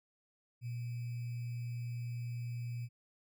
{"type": "tone with sample-and-hold", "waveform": "sine", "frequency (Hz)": 120, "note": "B2", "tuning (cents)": -49, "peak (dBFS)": -37, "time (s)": [0.61, 2.89], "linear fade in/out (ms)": 50, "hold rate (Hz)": 2450, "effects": []}